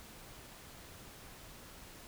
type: silence
effects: pink hiss -53 dBFS RMS until 2.07 s